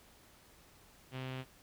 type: tone with low-pass filter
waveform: sawtooth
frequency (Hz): 130.1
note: C3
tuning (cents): -9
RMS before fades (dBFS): -42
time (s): 1.11-1.45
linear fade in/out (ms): 50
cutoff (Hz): 3000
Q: 2.5
effects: pink hiss -62 dBFS RMS until 1.62 s